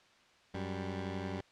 15% pulse tone pair together, 92.9 / 196.85 Hz, F#2 / G3, +7 / +8 cents, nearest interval octave + minor second, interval 1301 cents, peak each -32 / -35 dBFS, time 0.54-1.41 s, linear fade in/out 5 ms, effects white hiss -64 dBFS RMS until 1.51 s + low-pass 4000 Hz 12 dB/octave

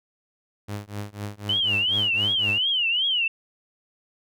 sawtooth tone with tremolo, 103 Hz, G#2, 14 cents flat, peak -24 dBFS, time 0.68-2.59 s, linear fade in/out 10 ms, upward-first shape triangle, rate 4 Hz, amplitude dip 100%
sine tone with vibrato, 2960 Hz, F#7, in tune, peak -20 dBFS, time 1.49-3.28 s, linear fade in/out 5 ms, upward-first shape triangle, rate 2.7 Hz, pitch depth 210 cents each way
effects none

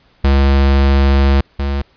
square tone pair in turn, 68.7 / 69.58 Hz, C#2 / C#2, -15 / +7 cents, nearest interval unison, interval 22 cents, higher second, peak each -9 / -16 dBFS, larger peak first, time 0.24-1.41 / 1.59-1.82 s, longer first, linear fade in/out 5 ms, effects pink hiss -53 dBFS RMS until 1.96 s + resampled to 11025 Hz

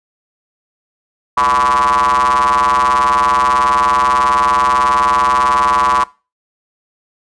square ring-modulated tone, 66.3 Hz, C2, 23 cents sharp, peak -8 dBFS, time 1.37-6.04 s, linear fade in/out 5 ms, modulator 1070 Hz, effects noise-tail reverb RT60 0.3 s tail -21 dB re dry + resampled to 22050 Hz

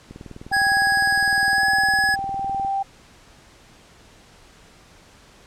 click train, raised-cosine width 3 ms, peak -24 dBFS, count 51, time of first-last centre 0.11-2.648 s, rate 19.7 Hz
sine tone with tremolo, 785 Hz, G5, 2 cents sharp, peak -20 dBFS, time 0.51-2.83 s, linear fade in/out 10 ms, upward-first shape triangle, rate 0.99 Hz, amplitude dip 40%
square tone with pitch glide, 1661.2 to 1684.4 Hz, G#6 to G#6, 0 to +24 cents, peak -18 dBFS, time 0.52-2.16 s, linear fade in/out 20 ms, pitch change +24 cents, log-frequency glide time 1.51-1.65 s
effects pink hiss -50 dBFS RMS until 5.46 s + low-pass 8000 Hz 12 dB/octave

